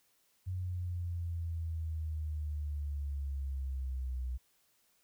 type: exponential sweep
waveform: sine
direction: down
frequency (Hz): 92.5 to 62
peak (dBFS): -34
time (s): 0.46-4.38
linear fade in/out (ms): 20
effects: white hiss -72 dBFS RMS until 5.03 s